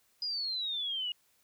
sine exponential sweep, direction down, 4986 to 2856 Hz, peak -32 dBFS, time 0.22-1.12 s, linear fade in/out 2 ms, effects white hiss -70 dBFS RMS until 1.43 s

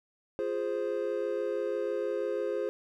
triangle chord, F minor, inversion none, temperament equal, 349.2 / 415.3 / 523.3 Hz, F4 / Ab4 / C5, 0 / 0 / 0 cents, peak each -34 / -31 / -31 dBFS, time 0.39-2.69 s, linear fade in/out 0 ms, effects none

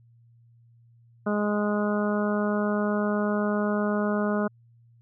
harmonic tone, 207.9 Hz, G#3, 2 cents sharp, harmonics 1 / 2 / 3 / 4 / 5 / 6 / 7, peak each -25 / -30 / -30 / -39 / -37 / -35 / -36 dBFS, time 1.26-4.48 s, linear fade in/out 10 ms, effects added 117 Hz sine -54 dBFS peak until 5.01 s

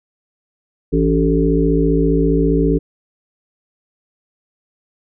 harmonic tone with a mistuned harmonic, 55 Hz, A1, in tune, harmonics 1 / 3 / 5 / 7 / 8, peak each -18 / -18 / -17 / -20 / -19 dBFS, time 0.92-2.79 s, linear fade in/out 20 ms, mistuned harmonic 5, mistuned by +59 cents, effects none

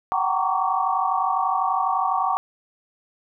sine tone cluster, 747 / 779 / 926 / 1107 / 1155 Hz, F#5 / G5 / A#5 / C#6 / D6, +16 / -11 / -12 / -3 / -29 cents, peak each -26 dBFS, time 0.12-2.37 s, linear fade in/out 0 ms, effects none

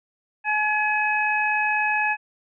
harmonic tone, 848 Hz, G#5, 36 cents sharp, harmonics 1 / 2 / 3, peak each -24 / -24 / -24 dBFS, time 0.44-2.17 s, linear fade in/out 50 ms, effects none

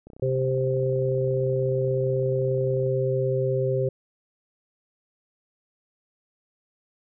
click train, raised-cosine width 2 ms, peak -31 dBFS, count 89, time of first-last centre 0.07-2.864 s, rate 31.5 Hz
harmonic tone, 130.9 Hz, C3, 1 cent sharp, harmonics 1 / 3 / 4, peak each -25 / -26 / -26 dBFS, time 0.22-3.89 s, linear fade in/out 5 ms
effects none

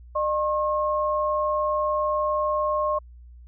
sine tone pair together, 605 / 1078 Hz, D#5 / C#6, -49 / -49 cents, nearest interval minor seventh, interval 1000 cents, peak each -24 dBFS, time 0.15-2.99 s, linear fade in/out 10 ms, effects added 60 Hz sine -43 dBFS peak until 3.47 s

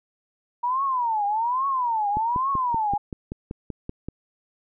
sine tone with vibrato, 946 Hz, A#5, 25 cents sharp, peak -21 dBFS, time 0.63-2.98 s, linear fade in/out 10 ms, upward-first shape triangle, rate 1.2 Hz, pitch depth 290 cents each way
click train, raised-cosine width 3 ms, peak -18 dBFS, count 11, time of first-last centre 2.17-4.086 s, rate 5.22 Hz
effects none

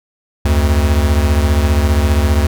square beating tone pair, 72.9 / 87.9 Hz, D2 / F2, -12 / +12 cents, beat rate 15 Hz, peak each -12 / -17 dBFS, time 0.45-2.47 s, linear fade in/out 5 ms, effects none

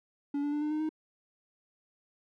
triangle tone with pitch steps, 285.4 / 290.6 / 295.8 / 301.2 / 306.6 / 312.1 Hz, D4 / D4 / D4 / D4 / D#4 / D#4, -49 / -18 / +13 / +44 / -25 / +5 cents, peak -27 dBFS, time 0.34-0.892 s, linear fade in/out 5 ms, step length 92 ms, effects none

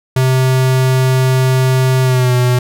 square tone with pitch glide, 130 to 124.42 Hz, C3 to B2, -11 to +13 cents, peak -10 dBFS, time 0.16-2.59 s, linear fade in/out 5 ms, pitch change -76 cents, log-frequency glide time 2.03-2.34 s, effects none

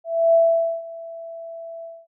sine tone with ADSR envelope, 664 Hz, E5, 12 cents sharp, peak -11 dBFS, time 0.04-2.07 s, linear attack 300 ms, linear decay 480 ms, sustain -21 dB, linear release 230 ms, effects none

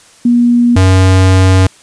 sine / square tone pair in turn, 240 / 93.93 Hz, B3 / F#2, -49 / +27 cents, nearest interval octave + major third, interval 1624 cents, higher first, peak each -5 dBFS, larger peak neither, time 0.25-0.76 / 0.76-1.67 s, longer second, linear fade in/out 5 ms, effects white hiss -42 dBFS RMS until 1.82 s + resampled to 22050 Hz

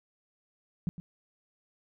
sine tone with echo, 172.8 Hz, F3, 18 cents flat, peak -26 dBFS, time 0.87-0.89 s, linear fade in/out 0 ms, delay 110 ms, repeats 1, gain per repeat -12 dB, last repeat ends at 1 s, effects none

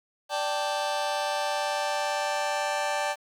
sawtooth chord, D suspended fourth, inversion none, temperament just, 587.3 / 783.1 / 881 Hz, D5 / G5 / A5, 0 / -2 / +2 cents, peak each -26 / -27 / -27 dBFS, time 0.29-3.16 s, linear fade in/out 50 ms, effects low-pass 8000 Hz 12 dB/octave + 9-bit

